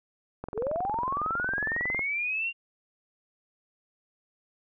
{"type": "click train", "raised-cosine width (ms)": 1, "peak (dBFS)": -21, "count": 35, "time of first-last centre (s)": [0.44, 1.993], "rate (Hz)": 21.9}
{"type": "linear sweep", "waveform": "sine", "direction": "up", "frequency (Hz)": [393.3, 2794], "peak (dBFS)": -27, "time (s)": [0.54, 2.53], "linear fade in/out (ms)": 50}
{"effects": []}